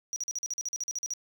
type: tone bursts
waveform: triangle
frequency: 5790 Hz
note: F#8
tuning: 38 cents flat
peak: -29 dBFS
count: 14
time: 0.13-1.136 s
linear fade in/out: 0 ms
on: 31 ms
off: 44 ms
effects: none